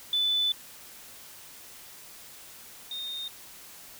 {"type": "tone pair in turn", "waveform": "sine", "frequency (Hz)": [3498, 3674], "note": ["A7", "A#7"], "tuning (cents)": [-11, -26], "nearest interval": "minor second", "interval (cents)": 85, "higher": "second", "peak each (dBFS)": [-23, -33], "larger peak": "first", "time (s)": [[0.13, 0.52], [2.91, 3.28]], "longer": "first", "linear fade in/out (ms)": 2, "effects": ["white hiss -48 dBFS RMS until 3.99 s"]}